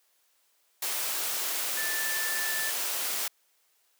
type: tone in noise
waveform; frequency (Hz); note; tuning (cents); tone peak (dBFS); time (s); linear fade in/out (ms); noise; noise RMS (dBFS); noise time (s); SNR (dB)
sine; 1760; A6; 0; -32; 1.77-2.7; 5; white; -31; 0.82-3.28; -4
effects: white hiss -69 dBFS RMS until 3.99 s + high-pass 400 Hz 12 dB/octave